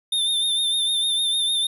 square tone with vibrato, 3611 Hz, A7, 44 cents sharp, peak -20 dBFS, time 0.12-1.67 s, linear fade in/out 5 ms, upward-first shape triangle, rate 6.6 Hz, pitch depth 53 cents each way, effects none

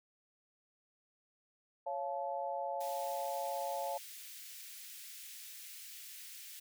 sine chord, Db augmented, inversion none, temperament just, 554.4 / 693 / 866.2 Hz, Db5 / F5 / A5, 0 / -14 / -27 cents, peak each -40 dBFS, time 1.86-3.98 s, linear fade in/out 10 ms
white high-pass noise, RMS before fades -50 dBFS, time 2.8-6.6 s, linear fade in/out 10 ms, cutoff 1900 Hz, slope 24 dB/octave
effects none

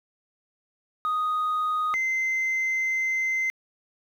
sine tone pair in turn, 1244.5 / 2071 Hz, D#6 / C7, 0 / -18 cents, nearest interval major sixth, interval 882 cents, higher second, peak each -21 dBFS, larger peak neither, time 1.05-1.94 / 1.94-3.5 s, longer second, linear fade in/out 0 ms, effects tanh soft clip ceiling -21 dBFS + 9-bit

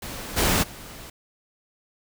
pink noise with level steps, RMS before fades -35 / -21 / -41 dBFS, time 0.02-1.1 s, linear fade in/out 5 ms, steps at 0.36 / 0.62 s, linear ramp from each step 20 ms, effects none

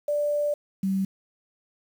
sine tone pair in turn, 587.3 / 192.62 Hz, D5 / G3, 0 / -30 cents, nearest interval octave + perfect fifth, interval 1930 cents, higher first, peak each -22 dBFS, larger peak neither, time 0.08-0.54 / 0.83-1.05 s, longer first, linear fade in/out 5 ms, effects 8-bit

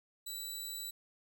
15% pulse tone, 3951 Hz, B7, in tune, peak -33 dBFS, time 0.26-0.91 s, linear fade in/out 10 ms, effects none

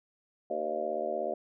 harmonic tone with a mistuned harmonic, 76.6 Hz, D#2, 27 cents flat, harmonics 3 / 4 / 5 / 6 / 7 / 8 / 9, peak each -45 / -45 / -38 / -42 / -37 / -34 / -36 dBFS, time 0.5-1.34 s, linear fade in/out 5 ms, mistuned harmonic 6, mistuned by +59 cents, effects none

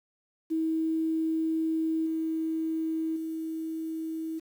sine tone with level steps, 321.3 Hz, E4, 44 cents flat, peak -25 / -27 / -31 dBFS, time 0.5-4.4 s, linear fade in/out 20 ms, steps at 2.06 / 3.16 s, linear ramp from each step 5 ms, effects 9-bit

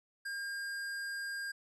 square tone, 1610 Hz, G6, 46 cents sharp, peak -38 dBFS, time 0.25-1.52 s, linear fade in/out 10 ms, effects resampled to 24000 Hz

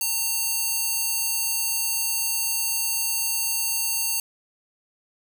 square tone with high-pass filter, 912 Hz, A#5, 38 cents flat, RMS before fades -25 dBFS, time 0.01-4.2 s, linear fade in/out 2 ms, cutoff 6700 Hz, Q 0.52, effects none

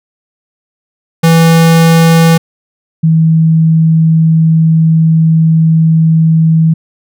square / sine tone pair in turn, 164.81 / 161.23 Hz, E3 / E3, 0 / -38 cents, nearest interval unison, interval 38 cents, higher first, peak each -4 dBFS, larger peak neither, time 1.23-2.38 / 3.03-6.74 s, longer second, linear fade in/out 10 ms, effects none

